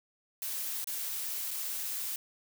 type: noise with dropouts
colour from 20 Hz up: blue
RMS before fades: -36 dBFS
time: 0.42-2.16 s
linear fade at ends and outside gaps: 1 ms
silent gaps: 0.843-0.872 / 1.508-1.512 s
effects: none